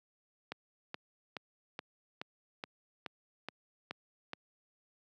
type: click train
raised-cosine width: 0.3 ms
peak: -23 dBFS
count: 10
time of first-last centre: 0.52-4.334 s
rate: 2.36 Hz
effects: high-pass 150 Hz 12 dB/octave